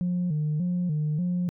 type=tone with vibrato; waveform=sine; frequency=164.3 Hz; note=E3; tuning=5 cents flat; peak=-22 dBFS; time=0.01-1.49 s; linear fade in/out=0 ms; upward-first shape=square; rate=1.7 Hz; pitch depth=140 cents each way; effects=tanh soft clip ceiling -21 dBFS